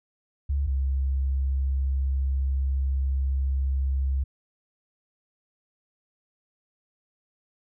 sine tone pair in turn, 70.1 / 67.22 Hz, C#2 / C2, +20 / +47 cents, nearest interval minor second, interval 73 cents, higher first, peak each -22 dBFS, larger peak neither, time 0.49-0.67 / 0.67-4.24 s, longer second, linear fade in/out 10 ms, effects none

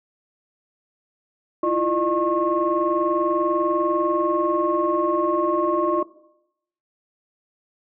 sine tone cluster, 327 / 347.2 / 605 / 1086 Hz, E4 / F4 / D#5 / C#6, -14 / -10 / -49 / -36 cents, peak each -26 / -22 / -24 / -23 dBFS, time 1.63-6.03 s, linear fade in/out 5 ms, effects noise-tail reverb RT60 0.8 s tail -18 dB re dry + tanh soft clip ceiling -9 dBFS

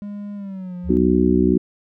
triangle tone with pitch glide, 204.5 to 178.03 Hz, G#3 to F3, -26 to +34 cents, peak -26 dBFS, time 0.02-0.97 s, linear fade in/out 0 ms, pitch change -240 cents, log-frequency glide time 0.35-0.76 s
sine tone with vibrato, 73.42 Hz, D2, in tune, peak -24 dBFS, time 0.83-1.57 s, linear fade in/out 50 ms, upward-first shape triangle, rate 6.7 Hz, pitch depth 23 cents each way
harmonic tone, 61.74 Hz, B1, in tune, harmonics 3 / 4 / 5 / 6, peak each -19 / -19 / -19 / -19 dBFS, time 0.89-1.58 s, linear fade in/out 10 ms
effects none

